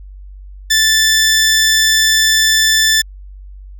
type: tone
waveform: 15% pulse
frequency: 1760 Hz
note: A6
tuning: in tune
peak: -3 dBFS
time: 0.7-3.02 s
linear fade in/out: 10 ms
effects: added 48 Hz sine -31 dBFS peak until 3.79 s